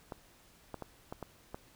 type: clicks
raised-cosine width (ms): 1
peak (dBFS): -26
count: 6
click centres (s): 0.122 / 0.743 / 0.823 / 1.125 / 1.227 / 1.545
effects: pink hiss -62 dBFS RMS until 1.75 s